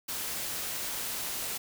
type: noise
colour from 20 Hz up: white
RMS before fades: -35 dBFS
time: 0.08-1.58 s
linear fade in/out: 10 ms
effects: none